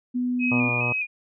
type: tone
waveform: sine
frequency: 247.8 Hz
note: B3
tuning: 6 cents sharp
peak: -22 dBFS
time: 0.14-0.7 s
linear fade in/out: 20 ms
type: tone with vibrato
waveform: sine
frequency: 2489 Hz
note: D#7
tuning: in tune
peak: -23 dBFS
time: 0.39-1.07 s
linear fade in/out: 50 ms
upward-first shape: square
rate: 2.4 Hz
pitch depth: 37 cents each way
type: harmonic tone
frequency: 121.6 Hz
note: B2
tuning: 26 cents flat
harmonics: 1 / 2 / 3 / 4 / 5 / 6 / 7 / 8 / 9 / 10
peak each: -28 / -34 / -38 / -35 / -35 / -38 / -38 / -37 / -40 / -38 dBFS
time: 0.51-0.93 s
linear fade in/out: 10 ms
effects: none